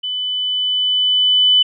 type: tone with level ramp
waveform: sine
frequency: 3000 Hz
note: F#7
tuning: 23 cents sharp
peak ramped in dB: -20 to -8 dBFS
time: 0.03-1.63 s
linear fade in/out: 10 ms
effects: none